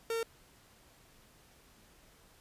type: tone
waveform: 45% pulse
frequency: 456.4 Hz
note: A#4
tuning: 37 cents flat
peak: -32 dBFS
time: 0.1-0.23 s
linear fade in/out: 2 ms
effects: pink hiss -62 dBFS RMS until 2.4 s + resampled to 32000 Hz